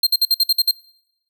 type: tone bursts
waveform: 45% pulse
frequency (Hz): 4186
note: C8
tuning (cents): 0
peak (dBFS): -11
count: 8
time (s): 0.03-0.712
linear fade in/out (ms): 5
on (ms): 38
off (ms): 54
effects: noise-tail reverb RT60 0.9 s tail -25 dB re dry